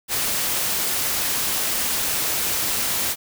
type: noise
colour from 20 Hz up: white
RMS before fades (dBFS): -23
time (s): 0.08-3.16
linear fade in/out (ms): 50
effects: none